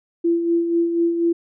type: tone with tremolo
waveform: sine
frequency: 338.4 Hz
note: E4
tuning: 45 cents sharp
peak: -14 dBFS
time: 0.24-1.33 s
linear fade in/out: 10 ms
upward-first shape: sine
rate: 4.1 Hz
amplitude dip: 50%
effects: none